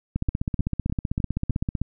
two click trains, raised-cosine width 5 ms, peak -13 / -12 dBFS, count 5 / 27, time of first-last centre 0.29-1.506 / 0.16-1.816 s, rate 3.29 / 15.7 Hz, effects none

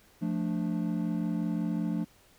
triangle chord, D minor, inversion first, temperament equal, 174.61 / 220 / 293.7 Hz, F3 / A3 / D4, 0 / 0 / 0 cents, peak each -29 / -30 / -32 dBFS, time 0.21-2.05 s, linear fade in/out 20 ms, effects tanh soft clip ceiling -17 dBFS + pink hiss -61 dBFS RMS until 2.38 s

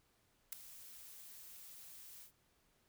blue noise with ADSR envelope, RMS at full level -39 dBFS, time 0.52-2.32 s, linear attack 7 ms, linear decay 6 ms, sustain -16 dB, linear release 97 ms, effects pink hiss -75 dBFS RMS until 2.88 s

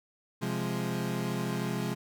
30% pulse chord, F minor, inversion second, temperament equal, 130.81 / 174.61 / 207.7 Hz, C3 / F3 / Ab3, 0 / 0 / 0 cents, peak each -32 dBFS, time 0.41-1.95 s, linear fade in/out 20 ms, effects none

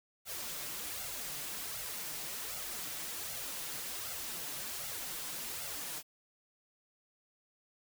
white noise with flanger, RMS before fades -41 dBFS, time 0.25-6.03 s, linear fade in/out 50 ms, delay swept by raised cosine 1.4 to 6.9 ms, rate 1.3 Hz, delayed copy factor +0.65, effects none

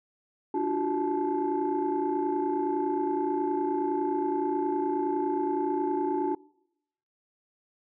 sine tone cluster, 294.5 / 346.6 / 376.2 / 869 Hz, D4 / F4 / F#4 / A5, +5 / -13 / +29 / -22 cents, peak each -30 dBFS, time 0.54-6.35 s, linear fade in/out 5 ms, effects noise-tail reverb RT60 0.8 s tail -23 dB re dry + tanh soft clip ceiling -18 dBFS

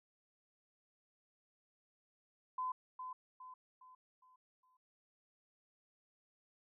sine tone with echo, 1018 Hz, C6, 48 cents flat, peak -36 dBFS, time 2.58-2.72 s, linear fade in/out 5 ms, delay 410 ms, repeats 5, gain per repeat -7 dB, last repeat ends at 4.77 s, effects none

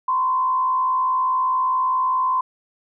sine tone with frequency modulation, 1030 Hz, C6, 28 cents flat, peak -17 dBFS, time 0.08-2.41 s, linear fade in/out 5 ms, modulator 64.8 Hz, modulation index 0.51, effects none

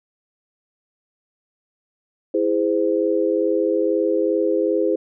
sine chord, E augmented, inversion none, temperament just, 329.6 / 412 / 515 Hz, E4 / G#4 / B#4, 0 / -14 / -28 cents, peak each -21 dBFS, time 2.34-4.96 s, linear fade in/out 5 ms, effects none

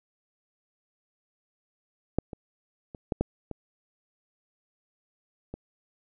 clicks, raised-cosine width 2 ms, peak -10 / -24 / -27 / -13 / -11 / -22 / -23 dBFS, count 7, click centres 2.186 / 2.332 / 2.948 / 3.122 / 3.21 / 3.513 / 5.54 s, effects none

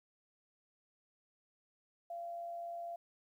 sine tone with amplitude modulation, 686 Hz, F5, 31 cents flat, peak -39 dBFS, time 2.1-2.96 s, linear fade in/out 5 ms, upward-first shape sine, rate 104 Hz, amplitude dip 30%, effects 12-bit

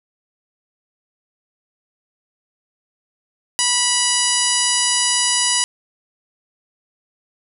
harmonic tone, 978 Hz, B5, 17 cents flat, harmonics 1 / 2 / 3 / 4 / 5 / 6 / 7 / 8 / 9 / 10, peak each -27 / -26 / -22 / -28 / -23 / -25 / -25 / -26 / -27 / -22 dBFS, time 3.59-5.64 s, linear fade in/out 0 ms, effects none

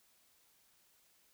silence, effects white hiss -70 dBFS RMS until 1.33 s

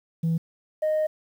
sine tone pair in turn, 164.3 / 619.1 Hz, E3 / D#5, -5 / -9 cents, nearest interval octave + major seventh, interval 2296 cents, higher second, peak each -19 dBFS, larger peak neither, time 0.23-0.38 / 0.82-1.07 s, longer second, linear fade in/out 10 ms, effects tanh soft clip ceiling -19 dBFS + 9-bit

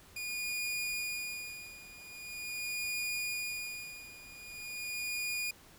sawtooth tone with tremolo, 2442 Hz, D#7, 33 cents flat, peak -30 dBFS, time 0.16-5.51 s, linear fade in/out 5 ms, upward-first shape sine, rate 0.43 Hz, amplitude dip 85%, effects pink hiss -58 dBFS RMS until 5.78 s

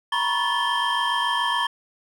triangle tone cluster, 941 / 988 / 1098 / 1741 / 3163 Hz, A#5 / B5 / C#6 / A6 / G7, +16 / 0 / -17 / -19 / +15 cents, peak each -25 dBFS, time 0.12-1.67 s, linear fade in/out 5 ms, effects tanh soft clip ceiling -11 dBFS

